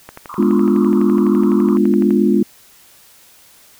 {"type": "click train", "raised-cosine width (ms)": 0.5, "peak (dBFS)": -17, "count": 25, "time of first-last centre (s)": [0.09, 2.107], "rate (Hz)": 11.9}
{"type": "band-pass noise", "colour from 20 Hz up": "pink", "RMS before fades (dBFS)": -32, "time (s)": [0.29, 1.77], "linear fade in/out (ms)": 5, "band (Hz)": [960, 1300], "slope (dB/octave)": 96}
{"type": "chord", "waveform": "sine", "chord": "G# diminished seventh", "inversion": "none", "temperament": "equal", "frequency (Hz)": [207.7, 246.9, 293.7, 349.2], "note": ["G#3", "B3", "D4", "F4"], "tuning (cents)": [0, 0, 0, 0], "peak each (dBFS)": [-14, -17, -18, -16], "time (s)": [0.38, 2.43], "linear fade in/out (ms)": 5}
{"effects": ["white hiss -47 dBFS RMS until 3.79 s"]}